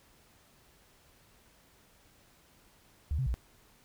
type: tone with pitch steps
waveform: sine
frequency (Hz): 73.5 / 131.1 / 59.5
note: D2 / C3 / A#1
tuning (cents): +2 / +4 / +36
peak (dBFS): -28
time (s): 3.11-3.341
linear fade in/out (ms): 0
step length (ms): 77
effects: pink hiss -63 dBFS RMS until 3.84 s